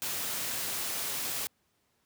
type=noise; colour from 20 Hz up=white; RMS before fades=-34 dBFS; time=0.02-1.47 s; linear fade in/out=0 ms; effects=pink hiss -73 dBFS RMS until 2.05 s + high-pass 80 Hz 12 dB/octave